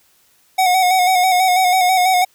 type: tone with vibrato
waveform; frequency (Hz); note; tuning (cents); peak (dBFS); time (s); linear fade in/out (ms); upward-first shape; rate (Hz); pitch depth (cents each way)
square; 738; F#5; -5; -12; 0.58-2.25; 10; square; 6.1; 36
effects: white hiss -56 dBFS RMS until 2.34 s